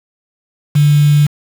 sine tone with quantisation, 146.83 Hz, D3, in tune, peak -6 dBFS, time 0.75-1.27 s, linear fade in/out 10 ms, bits 4, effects none

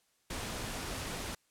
pink noise, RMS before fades -39 dBFS, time 0.3-1.35 s, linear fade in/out 5 ms, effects white hiss -73 dBFS RMS until 1.5 s + low-pass 11000 Hz 12 dB/octave

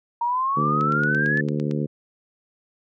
sine exponential sweep, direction up, 932.3 to 1760 Hz, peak -20 dBFS, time 0.21-1.41 s, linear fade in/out 5 ms
harmonic tone, 74 Hz, D2, 14 cents sharp, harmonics 2 / 3 / 4 / 5 / 6 / 7, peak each -25 / -27 / -30 / -32 / -33 / -36 dBFS, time 0.56-1.87 s, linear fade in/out 20 ms
click train, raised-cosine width 0.2 ms, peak -22 dBFS, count 9, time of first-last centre 0.81-1.712 s, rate 8.87 Hz
effects none

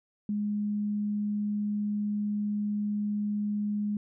sine tone, 207.7 Hz, G#3, in tune, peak -27 dBFS, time 0.29-3.97 s, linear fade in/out 2 ms, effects none

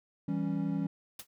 triangle chord, C# diminished, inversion first, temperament equal, 164.81 / 196 / 277.2 Hz, E3 / G3 / C#4, 0 / 0 / 0 cents, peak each -32 dBFS, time 0.28-0.87 s, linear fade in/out 5 ms
white noise with exponential decay, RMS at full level -37 dBFS, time 1.19-1.27 s, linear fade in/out 5 ms, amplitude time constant 17 ms
effects none

